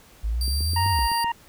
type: exponential two-way sweep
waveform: sine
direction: up then down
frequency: 51.91 to 100 to 51.91 Hz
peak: -22 dBFS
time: 0.23-1.08 s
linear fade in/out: 20 ms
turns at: 0.9 s
type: tone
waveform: sawtooth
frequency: 4699 Hz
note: D8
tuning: in tune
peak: -25 dBFS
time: 0.41-1.24 s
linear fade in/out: 2 ms
type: click train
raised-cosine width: 3 ms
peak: -25 dBFS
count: 7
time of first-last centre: 0.48-1.244 s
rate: 7.85 Hz
type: harmonic tone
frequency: 932.3 Hz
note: A#5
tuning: in tune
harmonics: 1 / 2 / 3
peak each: -22 / -32 / -35 dBFS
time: 0.76-1.32 s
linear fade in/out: 5 ms
effects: pink hiss -52 dBFS RMS until 1.48 s